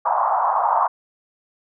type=band-pass noise; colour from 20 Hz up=white; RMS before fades=-19 dBFS; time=0.05-0.88 s; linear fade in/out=10 ms; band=700 to 1100 Hz; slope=48 dB/octave; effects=none